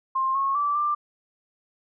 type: tone with pitch steps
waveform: sine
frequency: 1058 / 1092 / 1162 / 1184 Hz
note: C6 / C#6 / D6 / D6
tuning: +19 / -26 / -19 / +14 cents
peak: -21 dBFS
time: 0.15-0.95 s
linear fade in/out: 10 ms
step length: 200 ms
effects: none